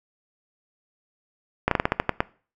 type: slowing click train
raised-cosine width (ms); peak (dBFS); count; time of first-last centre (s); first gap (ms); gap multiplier
0.5; -4; 9; 1.68-2.205; 33; 1.19
effects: noise-tail reverb RT60 0.4 s tail -21 dB re dry